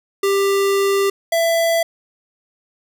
square tone pair in turn, 395.3 / 666.4 Hz, G4 / E5, +15 / +19 cents, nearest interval major sixth, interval 904 cents, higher second, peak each -15 dBFS, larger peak neither, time 0.23-1.1 / 1.32-1.83 s, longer first, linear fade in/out 5 ms, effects none

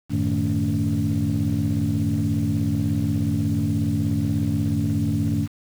sine tone cluster, 93.8 / 110.4 / 154.4 / 220.5 / 285.9 Hz, F#2 / A2 / D#3 / A3 / D4, +24 / +6 / -13 / +4 / -46 cents, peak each -25 dBFS, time 0.09-5.48 s, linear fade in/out 50 ms, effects tanh soft clip ceiling -13 dBFS + 7-bit

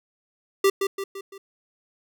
square tone with echo, 392 Hz, G4, in tune, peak -16 dBFS, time 0.64-0.7 s, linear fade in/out 5 ms, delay 170 ms, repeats 4, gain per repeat -6 dB, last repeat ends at 1.38 s, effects none

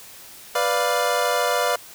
25% pulse chord, B diminished, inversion none, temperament equal, 493.9 / 587.3 / 698.5 Hz, B4 / D5 / F5, 0 / 0 / 0 cents, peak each -20 dBFS, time 0.55-1.76 s, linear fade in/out 5 ms, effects white hiss -43 dBFS RMS until 1.94 s

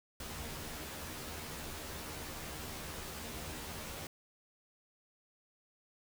pink noise with comb filter, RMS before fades -44 dBFS, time 0.2-4.07 s, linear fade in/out 2 ms, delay 13 ms, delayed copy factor +0.95, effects none

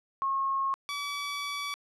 sine / 15% pulse tone pair in turn, 1085 / 1145.3 Hz, C#6 / D6, -37 / -44 cents, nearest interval minor second, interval 93 cents, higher second, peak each -26 / -26 dBFS, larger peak neither, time 0.22-0.74 / 0.89-1.74 s, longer second, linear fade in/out 0 ms, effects low-pass 9000 Hz 12 dB/octave

